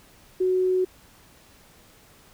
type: tone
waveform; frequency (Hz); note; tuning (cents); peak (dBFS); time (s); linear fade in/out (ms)
sine; 370; F#4; 0; -19; 0.4-0.85; 10
effects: pink hiss -54 dBFS RMS until 2.33 s